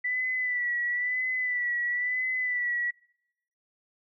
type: tone with vibrato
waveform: sine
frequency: 1975.5 Hz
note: B6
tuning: in tune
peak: -26 dBFS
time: 0.04-2.91 s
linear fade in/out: 10 ms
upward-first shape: sine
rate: 1 Hz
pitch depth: 43 cents each way
effects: noise-tail reverb RT60 0.8 s tail -24 dB re dry